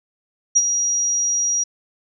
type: tone with ADSR envelope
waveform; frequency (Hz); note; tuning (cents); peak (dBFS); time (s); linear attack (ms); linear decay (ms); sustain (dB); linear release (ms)
sine; 5740; F8; +47; -9; 0.55-1.64; 17; 44; -8; 10
effects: none